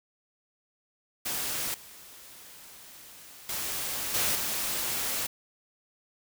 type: noise with level steps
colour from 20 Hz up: white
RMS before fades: -32 / -49 / -33 / -27 / -31 dBFS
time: 1.25-5.27 s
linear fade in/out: 10 ms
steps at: 1.74 / 3.49 / 4.14 / 4.35 s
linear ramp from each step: 2 ms
effects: none